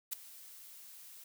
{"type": "noise with ADSR envelope", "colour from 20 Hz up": "blue", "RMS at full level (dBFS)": -34, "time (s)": [0.11, 1.24], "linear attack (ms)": 21, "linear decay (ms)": 5, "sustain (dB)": -19, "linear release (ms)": 4, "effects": []}